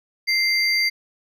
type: tone pair together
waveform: triangle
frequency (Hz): 2092 / 4705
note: C7 / D8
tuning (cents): -1 / +2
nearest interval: octave + major second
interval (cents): 1403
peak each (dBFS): -18 / -20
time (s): 0.27-0.9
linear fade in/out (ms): 20
effects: none